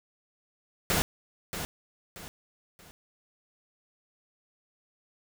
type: noise with echo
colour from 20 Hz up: pink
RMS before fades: -26 dBFS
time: 0.9-1.02 s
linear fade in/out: 0 ms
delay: 630 ms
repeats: 3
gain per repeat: -9 dB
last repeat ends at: 2.91 s
effects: none